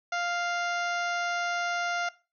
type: harmonic tone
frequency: 698.5 Hz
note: F5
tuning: in tune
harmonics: 1 / 2 / 3 / 4 / 5 / 6 / 7 / 8 / 9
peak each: -31 / -31 / -37 / -42 / -45 / -46 / -48 / -46 / -47 dBFS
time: 0.12-2.09 s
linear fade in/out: 5 ms
effects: noise-tail reverb RT60 0.3 s tail -19 dB re dry